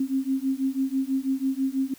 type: beating tone pair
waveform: sine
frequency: 264.2 / 270.3 Hz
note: C4 / C#4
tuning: +17 / -44 cents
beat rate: 6.1 Hz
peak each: -26 dBFS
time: 0-1.94 s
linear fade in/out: 5 ms
effects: white hiss -52 dBFS RMS until 1.98 s